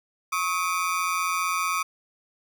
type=ring-modulated tone; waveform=30% pulse; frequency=1186 Hz; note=D6; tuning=17 cents sharp; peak=-18 dBFS; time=0.32-1.83 s; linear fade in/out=10 ms; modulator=87.7 Hz; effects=none